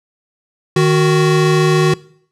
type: tone pair together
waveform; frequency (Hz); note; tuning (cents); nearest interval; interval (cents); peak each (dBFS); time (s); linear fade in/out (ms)
square; 154.8 / 370.2; D#3 / F#4; -9 / +1; octave + minor third; 1510; -13; 0.76-1.94; 5
effects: noise-tail reverb RT60 0.6 s tail -21 dB re dry + low-pass 8000 Hz 12 dB/octave